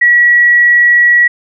sine tone, 1927 Hz, B6, 43 cents flat, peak -4 dBFS, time 0.01-1.28 s, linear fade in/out 10 ms, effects none

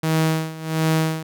sawtooth tone with tremolo, 159.4 Hz, D#3, 42 cents sharp, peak -12 dBFS, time 0.03-1.23 s, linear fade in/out 5 ms, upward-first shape sine, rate 1.4 Hz, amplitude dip 85%, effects none

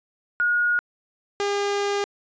sine / sawtooth tone pair in turn, 1441 / 404.4 Hz, F#6 / G#4, -46 / -46 cents, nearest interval octave + minor seventh, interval 2200 cents, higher first, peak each -18 dBFS, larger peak neither, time 0.4-0.79 / 1.4-2.04 s, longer second, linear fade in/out 0 ms, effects resampled to 16000 Hz

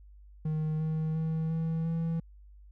triangle tone with pitch steps, 155.5 / 157.76 / 160.06 / 162.38 / 164.75 Hz, D#3 / D#3 / D#3 / E3 / E3, -1 / +24 / +49 / -26 / -1 cents, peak -26 dBFS, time 0.45-2.2 s, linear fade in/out 5 ms, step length 350 ms, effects added 50 Hz sine -50 dBFS peak until 2.71 s

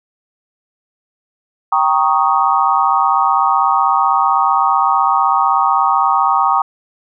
sine chord, Eb dominant seventh, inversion first, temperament equal, 784 / 932.3 / 1108.7 / 1244.5 Hz, G5 / Bb5 / Db6 / Eb6, 0 / 0 / 0 / 0 cents, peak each -16 dBFS, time 1.72-6.62 s, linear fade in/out 5 ms, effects none

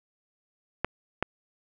clicks, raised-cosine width 0.5 ms, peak -10 dBFS, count 2, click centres 0.846 / 1.226 s, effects none

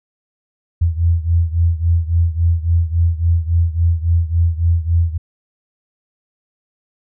sine beating tone pair, 83.1 / 86.7 Hz, E2 / F2, +15 / -12 cents, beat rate 3.6 Hz, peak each -14 / -17 dBFS, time 0.81-5.18 s, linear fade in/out 10 ms, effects none

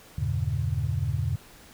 sine chord, E diminished seventh, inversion none, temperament just, 82.41 / 98.89 / 118.67 / 142.4 Hz, E2 / G2 / Bb2 / Db3, 0 / +16 / +31 / +47 cents, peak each -30 dBFS, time 0.18-1.36 s, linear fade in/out 5 ms, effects pink hiss -51 dBFS RMS until 1.73 s

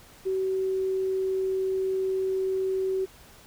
sine tone, 379.8 Hz, F#4, 45 cents sharp, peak -24 dBFS, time 0.25-3.06 s, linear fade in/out 20 ms, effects pink hiss -52 dBFS RMS until 3.46 s

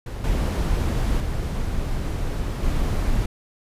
brown noise with level steps, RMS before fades -29 / -21 / -25 / -22 dBFS, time 0.06-3.26 s, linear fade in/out 5 ms, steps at 0.24 / 1.2 / 2.63 s, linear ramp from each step 2 ms, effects resampled to 32000 Hz

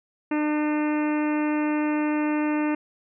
harmonic tone with a mistuned harmonic, 301.1 Hz, D4, 43 cents sharp, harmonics 1 / 2 / 3 / 4 / 5 / 6 / 7 / 8 / 9, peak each -22 / -33 / -33 / -38 / -39 / -39 / -40 / -41 / -42 dBFS, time 0.31-2.75 s, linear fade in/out 5 ms, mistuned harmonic 8, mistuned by +16 cents, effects none

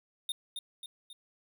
square tone with echo, 3649 Hz, A#7, 38 cents flat, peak -32 dBFS, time 0.29-0.32 s, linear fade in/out 2 ms, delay 270 ms, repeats 3, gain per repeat -5 dB, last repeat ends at 1.13 s, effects none

